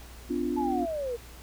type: chord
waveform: sine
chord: B diminished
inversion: none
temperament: equal with one note detuned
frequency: 252.7 / 293.7 / 349.2 Hz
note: B3 / D4 / F4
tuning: +40 / 0 / 0 cents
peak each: -31 dBFS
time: 0.29-0.86 s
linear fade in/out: 20 ms
type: linear sweep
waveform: sine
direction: down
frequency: 880 to 456.4 Hz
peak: -29 dBFS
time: 0.56-1.17 s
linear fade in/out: 20 ms
effects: added 60 Hz sine -46 dBFS peak until 1.42 s + pink hiss -50 dBFS RMS until 1.42 s